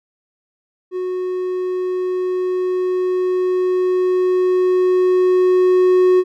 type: tone with level ramp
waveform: triangle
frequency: 366.8 Hz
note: F#4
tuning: 15 cents flat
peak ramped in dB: -18 to -7 dBFS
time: 0.91-6.24 s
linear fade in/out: 50 ms
effects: none